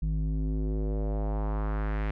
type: tone with low-pass filter sweep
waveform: square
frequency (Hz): 52.3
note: G#1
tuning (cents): +13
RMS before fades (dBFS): -29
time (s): 0.02-2.11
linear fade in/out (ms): 5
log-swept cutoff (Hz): 150 to 2200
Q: 1.9
effects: none